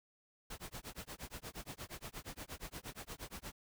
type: noise with tremolo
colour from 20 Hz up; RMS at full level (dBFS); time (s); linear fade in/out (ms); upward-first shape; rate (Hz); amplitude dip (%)
pink; -45; 0.5-3.52; 5; sine; 8.5; 100
effects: none